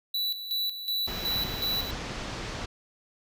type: tone with tremolo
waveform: square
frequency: 3951 Hz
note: B7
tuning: in tune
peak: -27 dBFS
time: 0.14-1.91 s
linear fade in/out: 5 ms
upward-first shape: square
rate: 2.7 Hz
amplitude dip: 65%
type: low-pass noise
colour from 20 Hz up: pink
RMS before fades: -36 dBFS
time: 1.07-2.66 s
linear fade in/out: 10 ms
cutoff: 6000 Hz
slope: 24 dB/octave
type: clicks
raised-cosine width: 5 ms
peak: -27 dBFS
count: 6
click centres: 1.361 / 1.452 / 1.541 / 1.831 / 1.935 / 2.219 s
effects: none